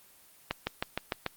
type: accelerating click train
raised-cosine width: 0.3 ms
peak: -13 dBFS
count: 6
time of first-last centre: 0.51-1.263 s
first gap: 160 ms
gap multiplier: 0.97
effects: white hiss -58 dBFS RMS until 1.36 s + Opus 24 kbps